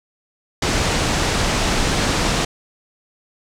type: low-pass noise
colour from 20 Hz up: pink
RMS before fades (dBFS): -19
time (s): 0.62-2.45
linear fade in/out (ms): 5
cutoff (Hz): 7800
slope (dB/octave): 24
effects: none